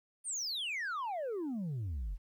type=exponential sweep; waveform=sine; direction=down; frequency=9397 to 39.28 Hz; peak=-32 dBFS; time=0.24-2.18 s; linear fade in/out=50 ms; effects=tanh soft clip ceiling -34 dBFS + 12-bit